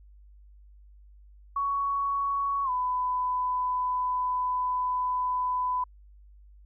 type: tone with pitch glide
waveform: sine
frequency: 1117 to 1000.9 Hz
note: C#6 to B5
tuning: +13 to +23 cents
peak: -25 dBFS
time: 1.56-5.84 s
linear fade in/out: 5 ms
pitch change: -190 cents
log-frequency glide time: 2.64-2.7 s
effects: added 50 Hz sine -50 dBFS peak until 6.65 s